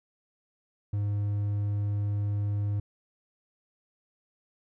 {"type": "tone", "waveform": "triangle", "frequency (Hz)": 102.5, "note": "G#2", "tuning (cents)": -22, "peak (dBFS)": -24, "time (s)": [0.93, 2.8], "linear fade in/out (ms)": 5, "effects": []}